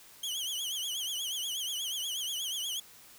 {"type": "tone with vibrato", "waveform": "sawtooth", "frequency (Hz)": 3136, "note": "G7", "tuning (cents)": 0, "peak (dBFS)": -30, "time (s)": [0.23, 2.8], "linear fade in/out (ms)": 5, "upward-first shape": "triangle", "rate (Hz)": 8.3, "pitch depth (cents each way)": 150, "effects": ["white hiss -55 dBFS RMS until 3.18 s"]}